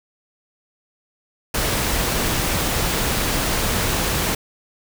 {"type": "noise", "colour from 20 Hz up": "pink", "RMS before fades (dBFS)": -21, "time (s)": [1.54, 4.35], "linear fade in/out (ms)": 5, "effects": []}